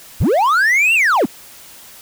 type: linear two-way sweep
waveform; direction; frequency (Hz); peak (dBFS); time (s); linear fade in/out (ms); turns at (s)
triangle; up then down; 35.63 to 2800 to 154.9; -9; 0.2-1.26; 10; 0.94
effects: white hiss -40 dBFS RMS until 2.01 s